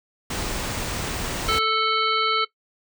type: band-stop noise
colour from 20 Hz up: pink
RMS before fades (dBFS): -28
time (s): 0.3-1.59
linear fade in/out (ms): 5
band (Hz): 10000 to 14000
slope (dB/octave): 96
type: harmonic tone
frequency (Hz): 440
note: A4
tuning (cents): 0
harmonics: 1 / 3 / 5 / 7 / 9 / 10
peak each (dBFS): -28 / -21 / -27 / -27 / -30 / -32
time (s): 1.48-2.45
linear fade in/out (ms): 10
effects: noise-tail reverb RT60 0.1 s tail -18 dB re dry